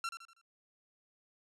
sawtooth tone with echo, 1359 Hz, F6, 48 cents flat, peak -31 dBFS, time 0.04-0.09 s, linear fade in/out 2 ms, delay 81 ms, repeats 4, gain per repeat -8 dB, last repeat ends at 0.414 s, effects low-pass 9000 Hz 12 dB/octave

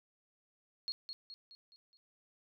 sine tone with echo, 4298 Hz, C8, 46 cents sharp, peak -35 dBFS, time 0.88-0.92 s, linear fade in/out 0 ms, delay 210 ms, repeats 5, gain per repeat -6 dB, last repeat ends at 1.97 s, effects none

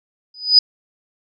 sine tone with exponential growth, 4978 Hz, D#8, in tune, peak -3 dBFS, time 0.34-0.59 s, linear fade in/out 5 ms, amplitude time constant 53 ms, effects none

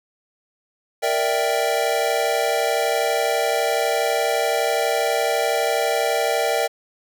square chord, E half-diminished seventh, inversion second, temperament equal, 466.2 / 587.3 / 659.3 / 784 Hz, Bb4 / D5 / E5 / G5, 0 / 0 / 0 / 0 cents, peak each -25 dBFS, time 1.02-6.68 s, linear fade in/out 20 ms, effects none

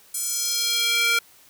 square tone with high-pass filter sweep, 466 Hz, A#4, 1 cent flat, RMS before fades -23 dBFS, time 0.14-1.19 s, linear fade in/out 5 ms, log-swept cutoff 8900 to 1800 Hz, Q 1.8, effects white hiss -53 dBFS RMS until 1.49 s

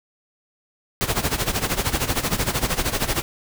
pink noise with tremolo, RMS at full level -20 dBFS, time 1.01-3.22 s, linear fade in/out 0 ms, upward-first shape sine, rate 13 Hz, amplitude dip 80%, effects none

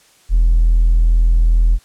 sine tone with hard clipping, 41.2 Hz, E1, in tune, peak -9 dBFS, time 0.29-1.79 s, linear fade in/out 50 ms, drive 1 dB, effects white hiss -51 dBFS RMS until 1.84 s + low-pass 10000 Hz 12 dB/octave

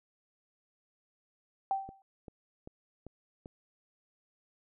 sine tone with exponential decay, 778 Hz, G5, 13 cents flat, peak -25 dBFS, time 1.71-2.02 s, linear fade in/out 1 ms, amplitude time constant 67 ms
click train, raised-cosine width 2 ms, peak -32 dBFS, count 5, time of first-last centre 1.89-3.459 s, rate 2.55 Hz
effects none

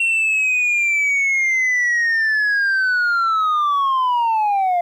sine linear sweep, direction down, 2730 to 689 Hz, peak -12 dBFS, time 0-4.81 s, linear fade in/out 5 ms, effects tanh soft clip ceiling -14 dBFS + 9-bit

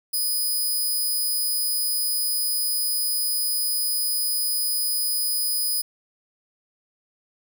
5% pulse tone, 4990 Hz, D#8, 4 cents sharp, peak -15 dBFS, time 0.13-5.82 s, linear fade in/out 10 ms, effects none

